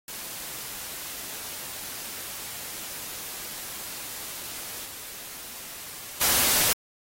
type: noise with level steps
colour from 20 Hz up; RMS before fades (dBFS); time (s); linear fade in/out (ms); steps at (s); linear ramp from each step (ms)
white; -37 / -40 / -22; 0.08-6.73; 2; 4.85 / 6.21; 5
effects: AAC 48 kbps